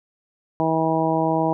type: harmonic tone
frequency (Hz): 161.1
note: E3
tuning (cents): -39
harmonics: 1 / 2 / 3 / 4 / 5 / 6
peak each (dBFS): -26 / -23 / -27 / -24 / -25 / -26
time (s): 0.6-1.53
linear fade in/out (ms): 0
effects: none